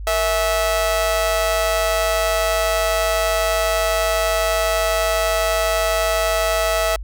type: tone with amplitude modulation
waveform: sawtooth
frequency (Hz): 652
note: E5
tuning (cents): -19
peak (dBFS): -10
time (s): 0.07-6.96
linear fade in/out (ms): 2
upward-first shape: sine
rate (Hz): 188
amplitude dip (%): 70
effects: added 50 Hz sine -27 dBFS peak until 7.03 s